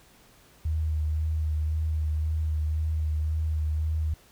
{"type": "tone with vibrato", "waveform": "sine", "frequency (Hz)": 77.78, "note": "D#2", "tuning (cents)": 0, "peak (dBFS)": -24, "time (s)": [0.65, 4.14], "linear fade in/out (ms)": 5, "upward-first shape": "sine", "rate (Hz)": 1.9, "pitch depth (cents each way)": 22, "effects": ["pink hiss -57 dBFS RMS until 4.31 s"]}